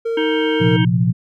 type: tone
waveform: triangle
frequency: 458.3 Hz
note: A#4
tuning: 29 cents flat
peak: -16 dBFS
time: 0.05-0.77 s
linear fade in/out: 10 ms
type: harmonic tone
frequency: 314.5 Hz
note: D#4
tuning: 19 cents sharp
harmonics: 1 / 3 / 5 / 7 / 9 / 10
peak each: -19 / -28 / -27 / -28 / -32 / -28 dBFS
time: 0.17-0.85 s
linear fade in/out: 5 ms
type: chord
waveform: sine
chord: Bb suspended second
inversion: none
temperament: equal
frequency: 116.54 / 130.81 / 174.61 Hz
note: Bb2 / C3 / F3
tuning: 0 / 0 / 0 cents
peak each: -17 / -19 / -16 dBFS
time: 0.6-1.13 s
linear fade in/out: 20 ms
effects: none